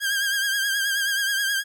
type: tone with vibrato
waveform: sawtooth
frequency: 1610 Hz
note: G6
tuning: 46 cents sharp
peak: -18 dBFS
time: 0-1.64 s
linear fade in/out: 50 ms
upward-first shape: triangle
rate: 9.4 Hz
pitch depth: 61 cents each way
effects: none